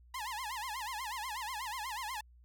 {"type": "tone with vibrato", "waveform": "sawtooth", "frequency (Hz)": 942, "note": "A#5", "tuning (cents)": 18, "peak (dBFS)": -34, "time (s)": [0.14, 2.21], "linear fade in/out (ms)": 5, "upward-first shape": "sine", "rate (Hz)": 8.2, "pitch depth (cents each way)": 220, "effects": ["added 60 Hz sine -57 dBFS peak until 2.44 s"]}